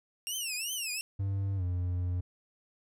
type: tone with vibrato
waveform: 15% pulse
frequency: 2752 Hz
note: F7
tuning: 26 cents flat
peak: -26 dBFS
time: 0.27-1.01 s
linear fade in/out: 0 ms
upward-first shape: triangle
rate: 2.7 Hz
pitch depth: 230 cents each way
type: tone with pitch glide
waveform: triangle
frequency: 98 to 89.35 Hz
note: G2 to F2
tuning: 0 to +40 cents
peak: -27 dBFS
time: 1.19-2.21 s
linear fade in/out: 10 ms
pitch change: -160 cents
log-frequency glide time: 1.56-1.63 s
effects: none